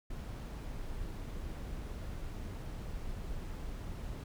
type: noise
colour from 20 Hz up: brown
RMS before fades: -41 dBFS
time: 0.1-4.24 s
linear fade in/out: 5 ms
effects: none